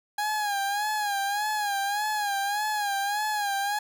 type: tone with vibrato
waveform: 30% pulse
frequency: 822 Hz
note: G#5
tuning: 18 cents flat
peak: -23 dBFS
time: 0.18-3.79 s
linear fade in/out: 5 ms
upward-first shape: sine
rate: 1.7 Hz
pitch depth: 71 cents each way
effects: none